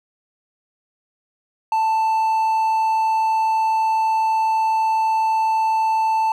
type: tone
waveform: triangle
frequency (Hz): 884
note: A5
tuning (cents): +8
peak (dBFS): -14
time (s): 1.72-6.32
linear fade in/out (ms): 2
effects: none